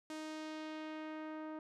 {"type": "tone with low-pass filter sweep", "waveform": "sawtooth", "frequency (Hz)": 311.3, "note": "D#4", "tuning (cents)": 1, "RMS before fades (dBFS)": -45, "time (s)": [0.1, 1.59], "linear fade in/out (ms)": 2, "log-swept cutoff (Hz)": [8600, 1200], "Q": 0.96, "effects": []}